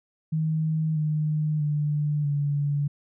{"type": "tone with pitch steps", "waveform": "sine", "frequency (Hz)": [157.7, 153.03, 148.51, 144.11], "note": ["D#3", "D#3", "D3", "D3"], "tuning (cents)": [24, -28, 20, -32], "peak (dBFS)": -22, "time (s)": [0.32, 2.88], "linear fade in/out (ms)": 10, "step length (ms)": 640, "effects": []}